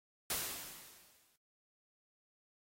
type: noise with exponential decay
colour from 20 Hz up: white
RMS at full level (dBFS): -35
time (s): 0.3-1.36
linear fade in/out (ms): 2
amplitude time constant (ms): 230
effects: AAC 48 kbps